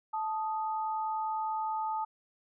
sine tone pair together, 875.1 / 1244.5 Hz, A5 / D#6, -10 / 0 cents, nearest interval tritone, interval 610 cents, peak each -31 / -38 dBFS, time 0.13-2.05 s, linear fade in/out 10 ms, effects none

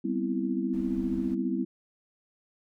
sine chord, C major seventh, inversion second, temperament equal, 196 / 246.9 / 261.6 / 329.6 Hz, G3 / B3 / C4 / E4, 0 / 0 / 0 / 0 cents, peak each -32 dBFS, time 0.04-1.65 s, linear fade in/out 10 ms
brown noise, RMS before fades -44 dBFS, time 0.73-1.35 s, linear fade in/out 10 ms
effects none

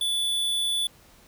square tone, 3465 Hz, A7, 27 cents flat, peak -24 dBFS, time 0.01-0.87 s, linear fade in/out 2 ms, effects pink hiss -55 dBFS RMS until 1.27 s

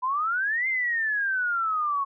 sine exponential two-way sweep, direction up then down, 987.8 to 2113 to 1093 Hz, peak -23 dBFS, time 0.02-2.05 s, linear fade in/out 20 ms, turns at 0.68 s, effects none

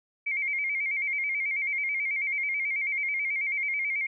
sine tone with vibrato, 2211 Hz, C#7, 5 cents flat, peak -26 dBFS, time 0.26-4.07 s, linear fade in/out 10 ms, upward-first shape square, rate 9.2 Hz, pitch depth 63 cents each way, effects none

